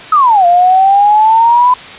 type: exponential two-way sweep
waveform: sine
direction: down then up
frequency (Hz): 1303 to 690 to 1008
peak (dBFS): -4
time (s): 0.12-1.74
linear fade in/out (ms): 5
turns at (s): 0.46
effects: white hiss -29 dBFS RMS until 1.98 s + resampled to 8000 Hz